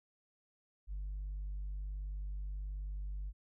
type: tone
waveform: sine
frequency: 49.33 Hz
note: G1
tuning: 12 cents sharp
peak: -36 dBFS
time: 0.87-3.33 s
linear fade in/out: 50 ms
effects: tanh soft clip ceiling -36 dBFS